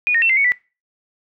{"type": "tone with pitch steps", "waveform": "sine", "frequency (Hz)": [2456, 1850, 2695, 2081, 2222, 1970], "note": ["D#7", "A#6", "E7", "C7", "C#7", "B6"], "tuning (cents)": [-23, -14, 38, -10, 4, -5], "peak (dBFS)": -13, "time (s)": [0.07, 0.52], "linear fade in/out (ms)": 0, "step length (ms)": 75, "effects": ["noise-tail reverb RT60 0.3 s tail -20 dB re dry"]}